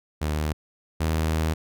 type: tone pair in turn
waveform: sawtooth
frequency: 76.3 / 79.42 Hz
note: D#2 / D#2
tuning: -33 / +36 cents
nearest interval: minor second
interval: 69 cents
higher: second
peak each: -20 / -18 dBFS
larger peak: second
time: 0.21-0.53 / 1-1.54 s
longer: second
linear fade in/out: 10 ms
effects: none